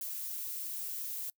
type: noise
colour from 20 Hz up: violet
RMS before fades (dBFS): -39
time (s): 0.01-1.3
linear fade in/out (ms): 2
effects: noise-tail reverb RT60 0.1 s tail -25 dB re dry